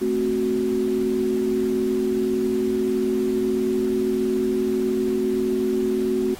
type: chord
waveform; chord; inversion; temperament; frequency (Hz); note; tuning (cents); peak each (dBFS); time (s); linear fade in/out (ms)
sine; F# diminished; first; equal; 220 / 261.6 / 370; A3 / C4 / F#4; 0 / 0 / 0; -26 / -26 / -21; 0.01-6.35; 10
effects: pink hiss -42 dBFS RMS until 6.39 s + AAC 48 kbps